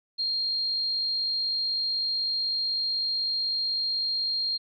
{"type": "tone", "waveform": "sine", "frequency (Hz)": 4216, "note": "C8", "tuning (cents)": 12, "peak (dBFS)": -25, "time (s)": [0.18, 4.58], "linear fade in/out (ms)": 20, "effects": []}